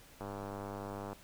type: click train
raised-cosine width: 1 ms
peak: -28 dBFS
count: 93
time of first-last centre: 0.21-1.13 s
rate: 100 Hz
effects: pink hiss -58 dBFS RMS until 1.23 s